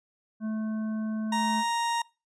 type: harmonic tone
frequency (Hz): 217.8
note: A3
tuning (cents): -17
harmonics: 1 / 3 / 5 / 7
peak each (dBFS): -28 / -45 / -50 / -49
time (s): 0.4-1.64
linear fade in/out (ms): 50
type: tone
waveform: 40% pulse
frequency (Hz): 934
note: A#5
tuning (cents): +3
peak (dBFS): -25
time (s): 1.32-2.02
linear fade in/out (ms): 5
effects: noise-tail reverb RT60 0.3 s tail -24 dB re dry + resampled to 22050 Hz